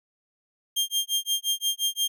sawtooth tone with tremolo, 3200 Hz, G7, 35 cents sharp, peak -18 dBFS, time 0.76-2.08 s, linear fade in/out 10 ms, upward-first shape sine, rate 5.7 Hz, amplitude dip 100%, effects none

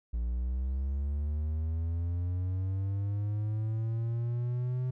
triangle linear sweep, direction up, 57 to 128 Hz, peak -27 dBFS, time 0.13-4.91 s, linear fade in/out 10 ms, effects none

